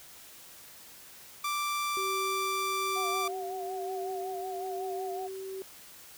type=tone; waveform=sawtooth; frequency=1174.7 Hz; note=D6; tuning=in tune; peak=-26 dBFS; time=1.44-3.28 s; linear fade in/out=5 ms
type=tone with tremolo; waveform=sine; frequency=383.1 Hz; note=G4; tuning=40 cents flat; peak=-34 dBFS; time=1.97-5.62 s; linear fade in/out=0 ms; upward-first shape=sine; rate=1.1 Hz; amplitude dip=30%
type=tone with vibrato; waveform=sine; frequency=722 Hz; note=F#5; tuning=43 cents flat; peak=-36 dBFS; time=2.95-5.28 s; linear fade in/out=20 ms; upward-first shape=sine; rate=5.4 Hz; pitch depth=64 cents each way
effects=white hiss -51 dBFS RMS until 6.17 s